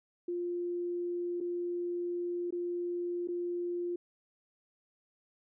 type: tone with dropouts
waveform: sine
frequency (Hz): 350.2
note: F4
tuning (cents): +5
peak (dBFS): -32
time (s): 0.28-3.96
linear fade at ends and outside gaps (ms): 5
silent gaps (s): 1.404-1.409 / 2.507-2.524 / 3.275-3.285
effects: none